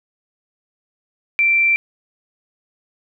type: tone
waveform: sine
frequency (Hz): 2349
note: D7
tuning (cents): 0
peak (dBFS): -12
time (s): 1.39-1.76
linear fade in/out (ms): 0
effects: none